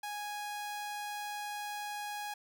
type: tone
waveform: sawtooth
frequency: 829 Hz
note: G#5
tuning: 3 cents flat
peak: -34 dBFS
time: 0.03-2.34 s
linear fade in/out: 5 ms
effects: none